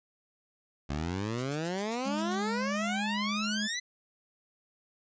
15% pulse exponential sweep, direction up, 69 to 2043 Hz, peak -25 dBFS, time 0.89-3.8 s, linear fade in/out 10 ms
blue noise bursts, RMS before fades -40 dBFS, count 8, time 1.38-2.352 s, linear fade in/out 2 ms, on 41 ms, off 92 ms
triangle tone with pitch glide, 207.7 to 211.8 Hz, G#3 to G#3, 0 to +34 cents, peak -30 dBFS, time 2.05-3.68 s, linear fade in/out 20 ms, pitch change +34 cents, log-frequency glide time 3.27-3.42 s
effects resampled to 16000 Hz

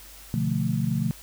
sine chord, B half-diminished seventh, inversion none, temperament equal with one note detuned, 124.69 / 146.83 / 174.61 / 220 Hz, B2 / D3 / F3 / A3, +17 / 0 / 0 / 0 cents, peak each -28 dBFS, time 0.34-1.11 s, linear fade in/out 0 ms, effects added 50 Hz sine -49 dBFS peak until 1.22 s + white hiss -47 dBFS RMS until 1.22 s

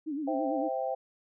sine tone with vibrato, 293.7 Hz, D4, in tune, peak -31 dBFS, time 0.06-0.69 s, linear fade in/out 20 ms, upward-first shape sine, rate 8.9 Hz, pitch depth 130 cents each way
sine chord, C major, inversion none, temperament equal, 523.3 / 659.3 / 784 Hz, C5 / E5 / G5, 0 / 0 / 0 cents, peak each -33 / -34 / -34 dBFS, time 0.27-0.95 s, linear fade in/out 10 ms
effects none

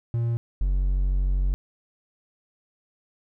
triangle tone pair in turn, 117.1 / 46.47 Hz, A#2 / F#1, +8 / +8 cents, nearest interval octave + major third, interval 1600 cents, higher first, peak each -20 / -18 dBFS, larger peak second, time 0.14-0.37 / 0.61-1.54 s, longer second, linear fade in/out 0 ms, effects none

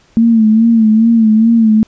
sine tone with vibrato, 223.7 Hz, A3, 29 cents sharp, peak -5 dBFS, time 0.17-1.83 s, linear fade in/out 0 ms, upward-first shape sine, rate 2.4 Hz, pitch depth 64 cents each way, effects pink hiss -50 dBFS RMS until 1.87 s + resampled to 16000 Hz

